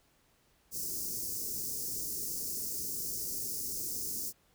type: band-stop noise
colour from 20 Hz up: white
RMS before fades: -37 dBFS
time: 0.71-4.33 s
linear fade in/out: 50 ms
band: 470 to 5000 Hz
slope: 48 dB/octave
effects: pink hiss -69 dBFS RMS until 4.54 s